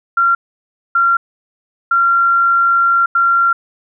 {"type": "tone bursts at uneven times", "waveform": "sine", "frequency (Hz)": 1376, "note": "F6", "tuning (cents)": -26, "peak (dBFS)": -9, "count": 4, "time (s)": [[0.17, 0.35], [0.95, 1.17], [1.91, 3.06], [3.15, 3.53]], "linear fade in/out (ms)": 5, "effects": []}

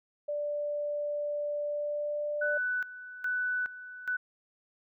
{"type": "tone with pitch glide", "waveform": "sine", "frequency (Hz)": [587.3, 591.4], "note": ["D5", "D5"], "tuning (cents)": [0, 12], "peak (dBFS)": -30, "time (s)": [0.28, 2.58], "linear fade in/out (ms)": 10, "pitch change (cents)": 12, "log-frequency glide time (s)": [1.65, 2.25]}
{"type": "tone with tremolo", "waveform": "sine", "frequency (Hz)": 1492, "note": "F#6", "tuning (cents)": 14, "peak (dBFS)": -28, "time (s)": [2.41, 4.17], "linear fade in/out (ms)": 10, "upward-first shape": "square", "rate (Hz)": 1.2, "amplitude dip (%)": 80}
{"effects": []}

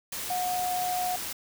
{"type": "tone in noise", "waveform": "sine", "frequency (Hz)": 726, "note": "F#5", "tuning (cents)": -33, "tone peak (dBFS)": -27, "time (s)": [0.3, 1.16], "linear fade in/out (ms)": 5, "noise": "white", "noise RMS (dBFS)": -35, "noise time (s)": [0.12, 1.33], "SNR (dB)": 5, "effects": []}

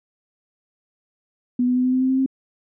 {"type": "tone with pitch steps", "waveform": "sine", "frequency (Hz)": [246.9, 249.5, 252.1, 254.7, 257.4, 260.1, 262.8, 265.5], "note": ["B3", "B3", "B3", "C4", "C4", "C4", "C4", "C4"], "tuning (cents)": [0, 18, 36, -46, -28, -10, 8, 25], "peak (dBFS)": -16, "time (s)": [1.59, 2.262], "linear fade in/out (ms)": 5, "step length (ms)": 84, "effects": []}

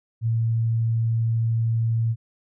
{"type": "tone", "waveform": "sine", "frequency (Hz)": 114.1, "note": "A#2", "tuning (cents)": -37, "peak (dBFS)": -19, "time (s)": [0.21, 2.16], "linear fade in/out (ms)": 50, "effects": []}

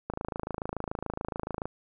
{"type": "click train", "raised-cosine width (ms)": 1, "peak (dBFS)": -18, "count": 43, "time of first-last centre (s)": [0.1, 1.656], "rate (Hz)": 27, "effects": []}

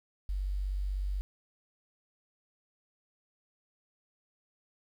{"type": "tone with quantisation", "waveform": "sine", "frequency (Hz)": 48.11, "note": "G1", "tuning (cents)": -32, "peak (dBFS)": -30, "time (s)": [0.29, 1.21], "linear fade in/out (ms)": 0, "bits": 10, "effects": []}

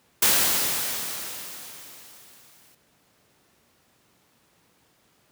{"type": "noise with exponential decay", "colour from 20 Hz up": "white", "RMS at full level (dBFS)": -18, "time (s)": [0.22, 2.75], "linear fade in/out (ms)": 5, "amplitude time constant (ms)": 550, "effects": ["pink hiss -63 dBFS RMS until 5.31 s", "high-pass 100 Hz 12 dB/octave"]}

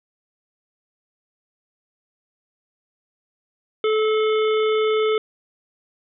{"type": "harmonic tone with a mistuned harmonic", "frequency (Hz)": 433.6, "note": "A4", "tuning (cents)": -25, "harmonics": [1, 3, 5, 7, 8], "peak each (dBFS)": [-17, -27, -31, -34, -35], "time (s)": [3.84, 5.18], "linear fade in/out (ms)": 2, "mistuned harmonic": 8, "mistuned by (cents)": 17, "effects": []}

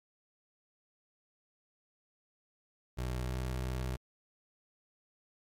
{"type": "tone with pitch glide", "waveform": "25% pulse", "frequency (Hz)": [62.4, 63.42], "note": ["B1", "B1"], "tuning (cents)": [19, 47], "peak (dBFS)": -30, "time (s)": [2.97, 3.97], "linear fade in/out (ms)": 20, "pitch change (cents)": 28, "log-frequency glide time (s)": [3.25, 3.34], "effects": ["MP3 96 kbps"]}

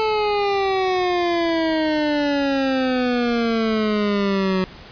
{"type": "exponential sweep", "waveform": "25% pulse", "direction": "down", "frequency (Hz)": [439.1, 185.4], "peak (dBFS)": -14, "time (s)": [0, 4.64], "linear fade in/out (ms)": 0, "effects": ["pink hiss -41 dBFS RMS until 4.91 s", "resampled to 11025 Hz"]}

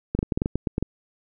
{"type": "clicks", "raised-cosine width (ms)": 3, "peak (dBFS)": -10, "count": 11, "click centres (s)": [0.15, 0.19, 0.229, 0.322, 0.375, 0.419, 0.459, 0.556, 0.672, 0.781, 0.826], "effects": []}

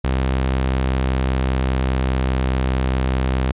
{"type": "tone with pitch glide", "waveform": "sawtooth", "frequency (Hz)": [65.41, 64.81], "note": ["C2", "C2"], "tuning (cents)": [0, -16], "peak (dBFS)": -13, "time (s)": [0.04, 3.52], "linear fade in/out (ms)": 5, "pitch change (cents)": -16, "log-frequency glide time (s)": [0.24, 2.47], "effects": ["resampled to 8000 Hz"]}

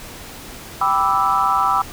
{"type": "chord", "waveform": "sine", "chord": "E minor seventh", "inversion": "first", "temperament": "equal", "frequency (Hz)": [784, 987.8, 1174.7, 1318.5], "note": ["G5", "B5", "D6", "E6"], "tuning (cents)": [0, 0, 0, 0], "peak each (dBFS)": [-21, -20, -20, -19], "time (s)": [0.81, 1.82], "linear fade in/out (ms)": 5, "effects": ["pink hiss -36 dBFS RMS until 1.92 s"]}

